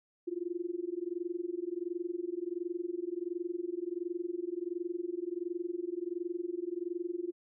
sine tone with amplitude modulation, 349.2 Hz, F4, in tune, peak -30 dBFS, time 0.27-7.32 s, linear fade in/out 10 ms, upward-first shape sine, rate 21.4 Hz, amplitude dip 95%, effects none

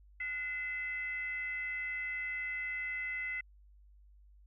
sine tone with frequency modulation, 2038 Hz, C7, 46 cents flat, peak -35 dBFS, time 0.2-3.41 s, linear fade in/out 5 ms, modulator 593 Hz, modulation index 0.44, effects added 50 Hz sine -57 dBFS peak until 4.46 s

